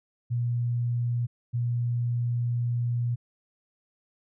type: tone pair in turn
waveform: sine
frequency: 120 / 120 Hz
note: B2 / B2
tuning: -49 / -49 cents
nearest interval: unison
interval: 0 cents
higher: neither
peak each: -24 dBFS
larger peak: neither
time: 0.3-1.27 / 1.53-3.16 s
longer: second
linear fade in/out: 20 ms
effects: none